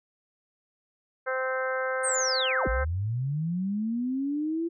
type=harmonic tone; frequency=260 Hz; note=C4; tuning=11 cents flat; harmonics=2 / 3 / 4 / 5 / 6 / 7 / 8; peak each=-29 / -39 / -38 / -35 / -32 / -43 / -42 dBFS; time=1.26-2.85 s; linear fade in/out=20 ms
type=linear two-way sweep; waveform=sine; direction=down then up; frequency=8870 to 51.91 to 341.1 Hz; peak=-26 dBFS; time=2.03-4.69 s; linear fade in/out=20 ms; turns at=2.68 s
effects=none